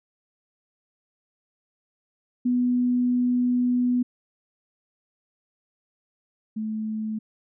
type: tone pair in turn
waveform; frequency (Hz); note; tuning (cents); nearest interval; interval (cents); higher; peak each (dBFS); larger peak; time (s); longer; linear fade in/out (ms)
sine; 246.9 / 217.4; B3 / A3; 0 / -21; major second; 221; first; -19 / -26; first; 2.45-4.03 / 6.56-7.19; first; 10
effects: none